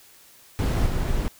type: noise with level steps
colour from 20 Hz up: brown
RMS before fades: -21 / -24 dBFS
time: 0.59-1.28 s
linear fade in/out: 0 ms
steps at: 0.86 s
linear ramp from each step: 5 ms
effects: white hiss -52 dBFS RMS until 1.39 s